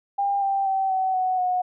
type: tone with pitch steps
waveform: sine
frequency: 800 / 785.3 / 771 / 756.8 / 743 / 729.4 Hz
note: G5 / G5 / G5 / F#5 / F#5 / F#5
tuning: +35 / +3 / -29 / +39 / +7 / -25 cents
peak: -20 dBFS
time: 0.18-1.62 s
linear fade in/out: 10 ms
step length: 240 ms
effects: none